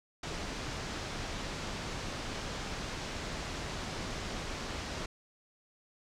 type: low-pass noise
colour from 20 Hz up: pink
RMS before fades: -39 dBFS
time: 0.23-5.06 s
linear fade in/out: 5 ms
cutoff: 6700 Hz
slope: 24 dB/octave
effects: none